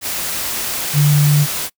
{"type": "tone in noise", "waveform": "sine", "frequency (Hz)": 146.83, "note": "D3", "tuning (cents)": 0, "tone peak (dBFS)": -9, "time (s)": [0.93, 1.47], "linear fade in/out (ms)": 50, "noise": "white", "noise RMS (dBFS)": -22, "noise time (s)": [0.01, 1.7], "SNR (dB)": 10, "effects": ["noise-tail reverb RT60 0.1 s tail -24 dB re dry"]}